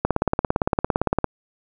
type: click train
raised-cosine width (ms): 1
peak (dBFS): -4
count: 22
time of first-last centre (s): 0.05-1.243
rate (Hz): 17.6
effects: none